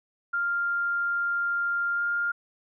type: tone with pitch glide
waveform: sine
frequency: 1396.9 to 1405.8 Hz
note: F6 to F6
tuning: 0 to +11 cents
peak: -24 dBFS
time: 0.33-2.32 s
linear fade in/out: 10 ms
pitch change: +11 cents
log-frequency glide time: 1.94-2.02 s
effects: none